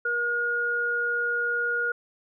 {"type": "tone pair together", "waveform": "sine", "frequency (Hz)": [475.5, 1433], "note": ["A#4", "F6"], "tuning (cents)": [34, 44], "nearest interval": "octave + perfect fifth", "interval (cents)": 1910, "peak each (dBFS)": [-32, -24], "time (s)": [0.05, 1.92], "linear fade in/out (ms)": 5, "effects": []}